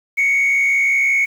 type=tone with frequency modulation; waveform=sine; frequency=2217 Hz; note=C#7; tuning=in tune; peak=-11 dBFS; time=0.17-1.26 s; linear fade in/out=20 ms; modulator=65.5 Hz; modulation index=0.81; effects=tanh soft clip ceiling -11 dBFS + 7-bit